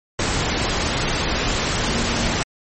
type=tone in noise; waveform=sine; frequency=233.1 Hz; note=A#3; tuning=in tune; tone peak=-27 dBFS; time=1.87-2.36 s; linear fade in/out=2 ms; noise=pink; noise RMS=-21 dBFS; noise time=0.19-2.43 s; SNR=-9 dB; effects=MP3 32 kbps